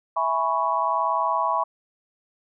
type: chord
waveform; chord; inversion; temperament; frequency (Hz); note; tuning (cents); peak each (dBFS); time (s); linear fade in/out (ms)
sine; C# minor seventh; first; equal; 659.3 / 830.6 / 987.8 / 1108.7; E5 / G#5 / B5 / C#6; 0 / 0 / 0 / 0; -28 / -28 / -24 / -25; 0.16-1.64; 10
effects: none